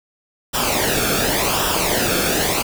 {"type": "noise with flanger", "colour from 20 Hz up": "pink", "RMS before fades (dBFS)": -19, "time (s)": [0.53, 2.63], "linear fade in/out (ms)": 20, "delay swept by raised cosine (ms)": [0.46, 1.03], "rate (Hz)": 0.9, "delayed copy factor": -0.65, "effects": []}